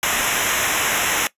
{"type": "noise with comb filter", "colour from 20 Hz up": "pink", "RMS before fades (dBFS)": -20, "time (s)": [0.03, 1.27], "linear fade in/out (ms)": 0, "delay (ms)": 0.22, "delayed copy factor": -0.9, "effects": ["noise-tail reverb RT60 0.1 s tail -18 dB re dry", "resampled to 32000 Hz"]}